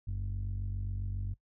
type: tone pair together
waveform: sine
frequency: 47.4 / 94.8 Hz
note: F#1 / F#2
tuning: +43 / +43 cents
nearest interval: octave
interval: 1200 cents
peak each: -33 / -33 dBFS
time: 0.07-1.34 s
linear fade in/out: 10 ms
effects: noise-tail reverb RT60 0.1 s tail -20 dB re dry + tanh soft clip ceiling -30 dBFS